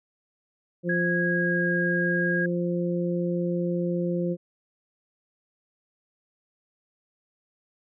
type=harmonic tone; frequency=174.6 Hz; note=F3; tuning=in tune; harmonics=1 / 2 / 3; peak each=-26 / -29 / -31 dBFS; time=0.83-4.37 s; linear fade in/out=50 ms
type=tone with pitch glide; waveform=sine; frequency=1653 to 1635 Hz; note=G#6 to G#6; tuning=-9 to -28 cents; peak=-25 dBFS; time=0.89-2.46 s; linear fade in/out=5 ms; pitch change=-19 cents; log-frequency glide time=1.01-1.7 s
effects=none